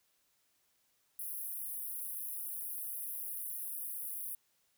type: high-pass noise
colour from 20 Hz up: pink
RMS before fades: -41 dBFS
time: 1.19-4.35 s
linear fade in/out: 2 ms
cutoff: 10000 Hz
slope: 96 dB/octave
effects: white hiss -75 dBFS RMS until 4.77 s